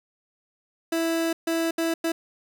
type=tone bursts at uneven times; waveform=30% pulse; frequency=329.6 Hz; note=E4; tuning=in tune; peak=-20 dBFS; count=4; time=0.92-1.33 / 1.47-1.71 / 1.78-1.94 / 2.04-2.12 s; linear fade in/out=5 ms; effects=none